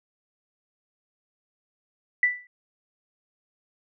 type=tone with exponential decay; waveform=sine; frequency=1975.5 Hz; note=B6; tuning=in tune; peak=-14 dBFS; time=2.23-2.47 s; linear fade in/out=2 ms; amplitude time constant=51 ms; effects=none